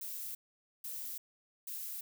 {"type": "noise bursts", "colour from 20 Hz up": "violet", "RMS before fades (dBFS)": -42, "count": 3, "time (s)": [0.01, 2.01], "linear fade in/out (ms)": 5, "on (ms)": 340, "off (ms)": 490, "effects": []}